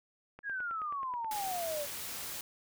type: click train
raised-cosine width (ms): 0.5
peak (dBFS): -34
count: 9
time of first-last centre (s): 0.39-1.246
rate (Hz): 9.35
type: exponential sweep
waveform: sine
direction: down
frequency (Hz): 1692 to 563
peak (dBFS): -34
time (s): 0.43-1.87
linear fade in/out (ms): 50
type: noise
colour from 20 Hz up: white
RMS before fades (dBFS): -41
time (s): 1.31-2.41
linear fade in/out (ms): 2
effects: none